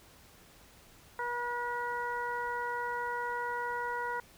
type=harmonic tone; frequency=482.3 Hz; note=B4; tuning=41 cents flat; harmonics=1 / 2 / 3 / 4; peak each=-40 / -35 / -38 / -43 dBFS; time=1.19-4.2 s; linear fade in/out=2 ms; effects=pink hiss -58 dBFS RMS until 4.37 s